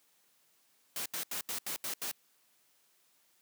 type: noise bursts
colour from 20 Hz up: white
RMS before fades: -37 dBFS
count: 7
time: 0.96-2.114 s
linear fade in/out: 2 ms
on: 98 ms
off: 78 ms
effects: white hiss -70 dBFS RMS until 3.41 s + high-pass 150 Hz 12 dB/octave